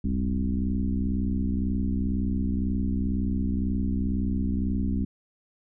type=tone with frequency modulation; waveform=sine; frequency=135.5 Hz; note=C#3; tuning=39 cents flat; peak=-23 dBFS; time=0.04-5.05 s; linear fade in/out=5 ms; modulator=62 Hz; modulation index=2.2; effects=none